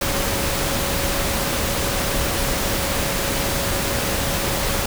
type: tone in noise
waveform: sine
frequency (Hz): 554.4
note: C#5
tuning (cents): 0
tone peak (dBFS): -30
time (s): 0.01-4.86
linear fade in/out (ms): 5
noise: pink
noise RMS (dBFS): -22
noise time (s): 0.01-4.86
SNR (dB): -11
effects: none